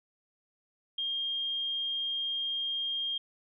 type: tone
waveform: sine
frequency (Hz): 3218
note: G7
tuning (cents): +45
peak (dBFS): -30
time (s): 0.98-3.18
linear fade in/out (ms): 5
effects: none